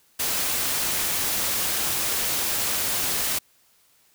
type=noise; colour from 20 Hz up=white; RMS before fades=-25 dBFS; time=0.19-3.39 s; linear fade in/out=10 ms; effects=white hiss -61 dBFS RMS until 4.14 s